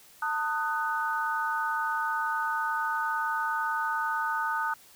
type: chord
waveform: sine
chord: D# diminished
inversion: second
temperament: just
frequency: 896 / 1244.5 / 1493.4 Hz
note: A5 / D#6 / F#6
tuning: +31 / 0 / +16 cents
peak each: -31 dBFS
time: 0.22-4.74 s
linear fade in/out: 5 ms
effects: white hiss -55 dBFS RMS until 4.95 s